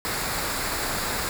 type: noise with comb filter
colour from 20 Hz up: pink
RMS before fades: -28 dBFS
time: 0.05-1.29 s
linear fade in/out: 0 ms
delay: 0.33 ms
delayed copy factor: -0.5
effects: none